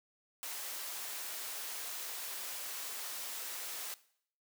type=high-pass noise; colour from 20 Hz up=white; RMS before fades=-42 dBFS; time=0.43-3.94 s; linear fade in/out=0 ms; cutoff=470 Hz; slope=12 dB/octave; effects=noise-tail reverb RT60 0.6 s tail -18 dB re dry